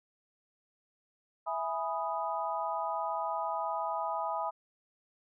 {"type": "chord", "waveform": "sine", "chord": "E major seventh", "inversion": "none", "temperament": "equal", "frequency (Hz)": [659.3, 830.6, 987.8, 1244.5], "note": ["E5", "G#5", "B5", "D#6"], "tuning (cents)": [0, 0, 0, 0], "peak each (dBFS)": [-37, -36, -36, -38], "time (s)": [1.46, 4.51], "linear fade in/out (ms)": 20, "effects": []}